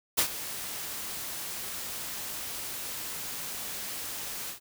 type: noise with ADSR envelope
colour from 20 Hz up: white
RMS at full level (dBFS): -23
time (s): 0.17-4.6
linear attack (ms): 18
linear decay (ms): 85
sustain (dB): -14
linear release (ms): 110
effects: none